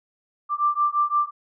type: beating tone pair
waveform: sine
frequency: 1177 / 1182.8 Hz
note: D6 / D6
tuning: +3 / +12 cents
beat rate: 5.8 Hz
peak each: -22 dBFS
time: 0.49-1.31 s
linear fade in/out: 50 ms
effects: none